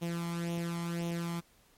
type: tone with flanger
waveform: sawtooth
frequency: 170.1 Hz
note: F3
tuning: 45 cents flat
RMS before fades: -35 dBFS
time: 0.01-1.41 s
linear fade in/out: 20 ms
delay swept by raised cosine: 0.31 to 0.95 ms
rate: 1.9 Hz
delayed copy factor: +0.65
effects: pink hiss -65 dBFS RMS until 1.77 s + MP3 64 kbps